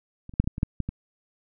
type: clicks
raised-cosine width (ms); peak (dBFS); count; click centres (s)
5; -27 / -30 / -6 / -28 / -12 / -21 / -9 / -14 / -17; 9; 0.294 / 0.338 / 0.4 / 0.442 / 0.475 / 0.581 / 0.631 / 0.803 / 0.89
effects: none